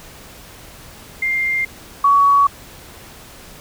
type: tone pair in turn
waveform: sine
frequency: 2105 / 1125.8 Hz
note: C7 / C#6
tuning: +10 / +26 cents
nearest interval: major seventh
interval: 1084 cents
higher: first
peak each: -16 / -9 dBFS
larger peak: second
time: 1.22-1.65 / 2.04-2.47 s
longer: neither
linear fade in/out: 5 ms
effects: pink hiss -40 dBFS RMS until 3.6 s